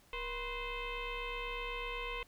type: tone with frequency modulation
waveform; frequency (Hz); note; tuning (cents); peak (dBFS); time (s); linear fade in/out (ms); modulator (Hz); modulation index
sine; 1058; C6; +19; -37; 0.13-2.23; 2; 512; 3.9
effects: pink hiss -65 dBFS RMS until 2.27 s